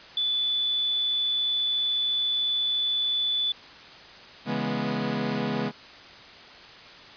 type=tone; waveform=sine; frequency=3477 Hz; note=A7; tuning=21 cents flat; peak=-23 dBFS; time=0.17-3.52 s; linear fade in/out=2 ms
type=chord; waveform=sawtooth; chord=C# minor seventh; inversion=none; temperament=equal with one note detuned; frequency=138.59 / 164.81 / 207.7 / 244.4 Hz; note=C#3 / E3 / G#3 / B3; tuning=0 / 0 / 0 / -18 cents; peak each=-30 / -31 / -26 / -26 dBFS; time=4.45-5.72 s; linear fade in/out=50 ms
effects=white hiss -46 dBFS RMS until 7.16 s + resampled to 11025 Hz